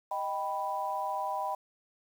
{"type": "chord", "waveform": "sine", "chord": "Eb augmented", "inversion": "none", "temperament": "equal", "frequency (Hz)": [622.3, 784, 987.8], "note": ["Eb5", "G5", "B5"], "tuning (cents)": [0, 0, 0], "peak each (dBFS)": [-38, -34, -34], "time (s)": [0.11, 1.55], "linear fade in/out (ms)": 5, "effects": ["9-bit"]}